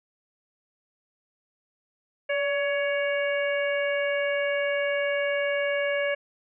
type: harmonic tone with a mistuned harmonic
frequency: 560 Hz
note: C#5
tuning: 18 cents sharp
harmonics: 1 / 2 / 3 / 4 / 5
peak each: -25 / -40 / -31 / -32 / -37 dBFS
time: 2.29-6.15 s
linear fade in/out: 10 ms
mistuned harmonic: 1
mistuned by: +38 cents
effects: none